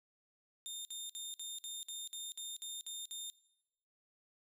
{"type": "tone bursts", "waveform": "20% pulse", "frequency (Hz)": 3635, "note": "A#7", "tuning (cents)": -44, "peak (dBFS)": -36, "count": 11, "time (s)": [0.66, 3.3], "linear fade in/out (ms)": 0, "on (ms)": 190, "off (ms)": 55, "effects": ["noise-tail reverb RT60 0.9 s tail -20 dB re dry"]}